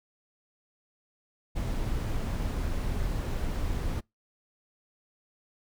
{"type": "noise", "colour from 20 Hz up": "brown", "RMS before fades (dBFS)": -30, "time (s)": [1.55, 4.01], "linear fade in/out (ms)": 20, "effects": ["noise-tail reverb RT60 0.2 s tail -26 dB re dry"]}